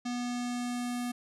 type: tone with low-pass filter sweep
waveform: square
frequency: 244 Hz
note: B3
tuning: 21 cents flat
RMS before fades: -34 dBFS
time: 0.05-1.12 s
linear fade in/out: 10 ms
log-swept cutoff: 6200 to 11000 Hz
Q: 1.8
effects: none